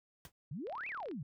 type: noise with exponential decay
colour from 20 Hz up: pink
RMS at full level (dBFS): -45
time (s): 0.25-0.32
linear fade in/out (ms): 1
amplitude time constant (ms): 15
type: exponential two-way sweep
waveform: sine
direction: up then down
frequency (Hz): 123.47 to 2696 to 123.47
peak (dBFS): -39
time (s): 0.51-1.23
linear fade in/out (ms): 5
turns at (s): 0.88
type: click train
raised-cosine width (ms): 0.3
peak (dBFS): -38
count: 17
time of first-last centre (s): 0.67-1.113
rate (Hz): 36.1
effects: none